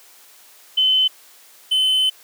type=tone pair in turn; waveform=sine / triangle; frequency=3048 / 3048 Hz; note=G7 / G7; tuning=-49 / -49 cents; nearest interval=unison; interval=0 cents; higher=neither; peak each=-13 dBFS; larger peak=neither; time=0.77-1.08 / 1.71-2.1 s; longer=second; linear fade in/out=10 ms; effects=white hiss -48 dBFS RMS until 2.23 s + high-pass 400 Hz 12 dB/octave